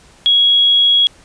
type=tone; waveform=sine; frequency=3322 Hz; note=G#7; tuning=in tune; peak=-8 dBFS; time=0.26-1.07 s; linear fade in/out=0 ms; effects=pink hiss -46 dBFS RMS until 1.24 s + resampled to 22050 Hz